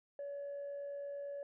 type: tone with amplitude modulation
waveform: sine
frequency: 567 Hz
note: C#5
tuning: 39 cents sharp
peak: -38 dBFS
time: 0.19-1.43 s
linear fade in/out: 2 ms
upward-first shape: sine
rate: 68.8 Hz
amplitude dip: 25%
effects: tanh soft clip ceiling -38 dBFS